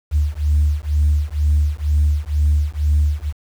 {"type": "beating tone pair", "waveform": "sine", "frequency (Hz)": [73.42, 75.52], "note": ["D2", "D2"], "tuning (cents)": [0, 49], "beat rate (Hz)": 2.1, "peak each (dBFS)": -16, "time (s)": [0.11, 3.33], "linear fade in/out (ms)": 50, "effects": ["tanh soft clip ceiling -8 dBFS", "7-bit"]}